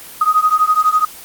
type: beating tone pair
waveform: sine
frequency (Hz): 1244.5 / 1256.5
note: D#6 / D#6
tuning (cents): 0 / +17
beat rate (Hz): 12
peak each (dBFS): -13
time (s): 0.21-1.05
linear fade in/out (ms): 5
effects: white hiss -35 dBFS RMS until 1.24 s + Opus 24 kbps